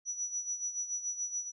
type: tone with tremolo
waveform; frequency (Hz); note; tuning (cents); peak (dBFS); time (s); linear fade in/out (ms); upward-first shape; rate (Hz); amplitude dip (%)
sine; 5890; F#8; -9; -31; 0.05-1.52; 50; sine; 7; 70
effects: none